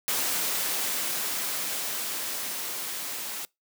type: noise with level ramp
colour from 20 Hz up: white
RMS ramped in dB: -27 to -35 dBFS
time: 0.08-3.45 s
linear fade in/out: 0 ms
effects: noise-tail reverb RT60 0.2 s tail -25 dB re dry + high-pass 200 Hz 12 dB/octave